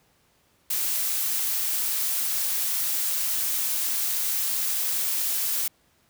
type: noise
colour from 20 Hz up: blue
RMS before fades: -26 dBFS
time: 0.7-5.68 s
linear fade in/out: 5 ms
effects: pink hiss -64 dBFS RMS until 6.09 s + high-pass 60 Hz 12 dB/octave